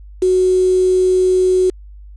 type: tone with quantisation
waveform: sine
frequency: 370 Hz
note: F#4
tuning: in tune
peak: -10 dBFS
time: 0.22-1.7 s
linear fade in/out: 5 ms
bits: 5
effects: added 50 Hz sine -34 dBFS peak until 2.16 s + resampled to 22050 Hz